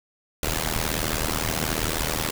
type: noise with amplitude modulation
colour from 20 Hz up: pink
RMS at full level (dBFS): -22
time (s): 0.43-2.31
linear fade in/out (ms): 2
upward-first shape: sine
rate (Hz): 78.7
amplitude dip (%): 95
effects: none